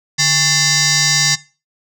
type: tone with frequency modulation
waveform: sine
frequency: 146.83 Hz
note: D3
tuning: in tune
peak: -9 dBFS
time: 0.18-1.36 s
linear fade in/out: 20 ms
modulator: 959 Hz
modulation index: 6.7
effects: noise-tail reverb RT60 0.3 s tail -18 dB re dry + tanh soft clip ceiling -9 dBFS